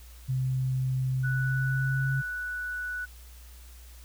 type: tone with pitch glide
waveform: sine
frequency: 130 to 134.35 Hz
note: C3 to C3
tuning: -11 to +46 cents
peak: -25 dBFS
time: 0.28-2.22 s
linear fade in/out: 20 ms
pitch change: +57 cents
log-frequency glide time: 1.27-2.11 s
type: tone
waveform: sine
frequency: 1480 Hz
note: F#6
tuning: in tune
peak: -31 dBFS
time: 1.23-3.06 s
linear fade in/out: 20 ms
effects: added 60 Hz sine -46 dBFS peak until 4.04 s + white hiss -55 dBFS RMS until 4.04 s